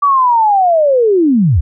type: linear sweep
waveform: sine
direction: down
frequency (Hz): 1163 to 61.74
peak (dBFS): -7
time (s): 0.02-1.61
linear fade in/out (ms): 10
effects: none